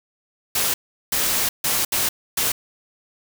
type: noise bursts at uneven times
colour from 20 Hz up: white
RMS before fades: -21 dBFS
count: 5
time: 0.55-0.74 / 1.12-1.49 / 1.64-1.85 / 1.92-2.09 / 2.37-2.52 s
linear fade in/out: 5 ms
effects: none